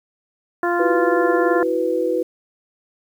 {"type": "harmonic tone", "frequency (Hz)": 347.9, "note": "F4", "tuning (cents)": -7, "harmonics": [1, 2, 3, 4, 5], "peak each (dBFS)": [-20, -23, -25, -26, -27], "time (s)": [0.63, 1.63], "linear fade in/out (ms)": 2}
{"type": "chord", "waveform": "sine", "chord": "E suspended second", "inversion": "none", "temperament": "just", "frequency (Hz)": [329.6, 370.8, 494.4], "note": ["E4", "F#4", "B4"], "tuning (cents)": [0, 4, 2], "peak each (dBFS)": [-23, -23, -20], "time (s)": [0.79, 2.23], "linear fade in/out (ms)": 10}
{"effects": ["8-bit"]}